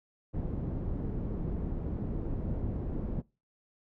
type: low-pass noise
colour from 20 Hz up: pink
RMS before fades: -34 dBFS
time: 0.33-3.22 s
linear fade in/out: 20 ms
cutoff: 330 Hz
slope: 12 dB/octave
effects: noise-tail reverb RT60 0.3 s tail -24 dB re dry